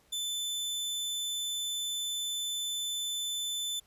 sawtooth tone, 3520 Hz, A7, in tune, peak -29 dBFS, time 0.12-3.8 s, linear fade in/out 10 ms, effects pink hiss -66 dBFS RMS until 3.86 s + resampled to 32000 Hz

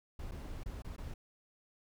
brown noise with dropouts, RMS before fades -43 dBFS, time 0.19-1.14 s, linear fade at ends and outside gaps 5 ms, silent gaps 0.312-0.318 / 0.635-0.659 / 0.822-0.845 / 0.964-0.98 s, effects none

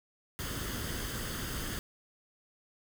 pink noise with comb filter, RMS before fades -37 dBFS, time 0.39-1.79 s, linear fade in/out 0 ms, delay 0.62 ms, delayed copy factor +0.55, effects none

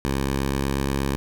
10% pulse tone with pitch glide, 68 to 68.43 Hz, C#2 to C#2, -33 to -22 cents, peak -14 dBFS, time 0.05-1.16 s, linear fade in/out 0 ms, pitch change +11 cents, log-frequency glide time 0.35-0.79 s, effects none

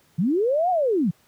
sine linear two-way sweep, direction up then down, 146.83 to 753 to 146.83 Hz, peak -18 dBFS, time 0.18-1.11 s, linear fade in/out 10 ms, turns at 0.7 s, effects pink hiss -60 dBFS RMS until 1.27 s + high-pass 80 Hz 12 dB/octave

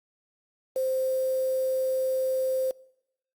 sine tone with quantisation, 522 Hz, C5, 4 cents flat, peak -24 dBFS, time 0.76-2.71 s, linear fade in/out 2 ms, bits 7, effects noise-tail reverb RT60 0.8 s tail -23 dB re dry + Opus 48 kbps

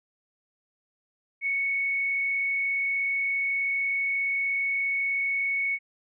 sine tone with frequency modulation, 2217 Hz, C#7, in tune, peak -24 dBFS, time 1.41-5.79 s, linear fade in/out 50 ms, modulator 35.3 Hz, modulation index 0.42, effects none

